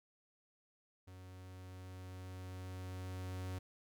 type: tone with level ramp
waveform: 45% pulse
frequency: 92.5 Hz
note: F#2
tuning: in tune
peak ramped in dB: -52 to -40 dBFS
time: 1.07-3.59 s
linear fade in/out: 10 ms
effects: none